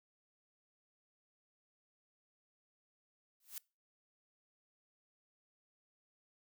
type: noise with exponential growth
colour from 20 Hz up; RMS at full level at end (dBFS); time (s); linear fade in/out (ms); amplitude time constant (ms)
blue; -41; 3.4-3.58; 2; 39
effects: noise-tail reverb RT60 0.3 s tail -24 dB re dry